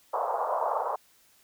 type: band-pass noise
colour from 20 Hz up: white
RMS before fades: -29 dBFS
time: 0.13-0.96 s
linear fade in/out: 10 ms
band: 500 to 1100 Hz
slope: 48 dB/octave
effects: white hiss -62 dBFS RMS until 1.43 s